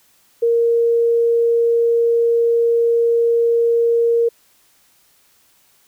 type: tone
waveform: sine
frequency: 466.2 Hz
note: A#4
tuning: in tune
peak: -12 dBFS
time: 0.42-4.29 s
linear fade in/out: 10 ms
effects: white hiss -56 dBFS RMS until 5.87 s